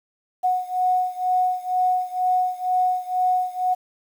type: beating tone pair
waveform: sine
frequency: 733 / 735.1 Hz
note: F#5 / F#5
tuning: -16 / -11 cents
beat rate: 2.1 Hz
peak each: -21 / -23 dBFS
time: 0.43-3.75 s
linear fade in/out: 20 ms
effects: 8-bit